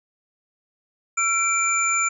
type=tone cluster; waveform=sine; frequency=1348 / 2341 / 7070 Hz; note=E6 / D7 / A8; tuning=+38 / -6 / +7 cents; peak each=-23 dBFS; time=1.17-2.09 s; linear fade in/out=10 ms; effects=none